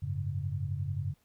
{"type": "chord", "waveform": "sine", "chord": "F# suspended second", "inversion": "none", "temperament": "equal with one note detuned", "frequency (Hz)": [92.5, 103.83, 139.64], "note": ["F#2", "G#2", "C#3"], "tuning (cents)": [0, 0, 13], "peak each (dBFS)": [-35, -36, -35], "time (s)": [0.02, 1.14], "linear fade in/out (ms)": 10, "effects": ["pink hiss -71 dBFS RMS until 1.24 s"]}